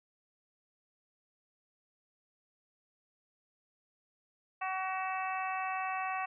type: harmonic tone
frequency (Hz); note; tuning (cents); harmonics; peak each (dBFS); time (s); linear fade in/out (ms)
377; F#4; +32; 2 / 3 / 4 / 5 / 6 / 7; -36 / -38 / -45 / -43 / -47 / -42; 4.61-6.26; 10
effects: none